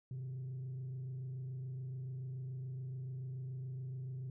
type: tone with frequency modulation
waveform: sine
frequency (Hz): 129.6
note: C3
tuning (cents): -16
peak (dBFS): -38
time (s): 0.11-4.3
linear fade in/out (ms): 2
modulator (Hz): 27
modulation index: 0.31
effects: tanh soft clip ceiling -39 dBFS